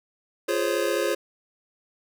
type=chord; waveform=square; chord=Db major seventh; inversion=first; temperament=just; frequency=346.5 / 415.8 / 519.7 / 554.4 Hz; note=F4 / Ab4 / C5 / Db5; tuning=-14 / +2 / -12 / 0 cents; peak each=-29 dBFS; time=0.48-1.15 s; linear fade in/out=10 ms; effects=none